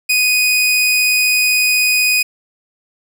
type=tone; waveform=sawtooth; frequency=2489 Hz; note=D#7; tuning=in tune; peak=-8 dBFS; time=0.09-2.23 s; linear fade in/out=10 ms; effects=none